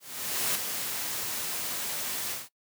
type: noise with ADSR envelope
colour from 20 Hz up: white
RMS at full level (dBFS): -27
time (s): 0-2.49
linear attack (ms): 550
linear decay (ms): 8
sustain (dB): -6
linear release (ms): 180
effects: noise-tail reverb RT60 0.1 s tail -20 dB re dry + high-pass 100 Hz 12 dB/octave